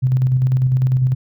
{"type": "tone with tremolo", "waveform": "sine", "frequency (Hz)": 128.5, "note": "C3", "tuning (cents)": -31, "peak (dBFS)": -11, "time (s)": [0.02, 1.15], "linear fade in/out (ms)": 20, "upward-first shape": "square", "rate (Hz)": 10, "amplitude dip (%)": 35, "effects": []}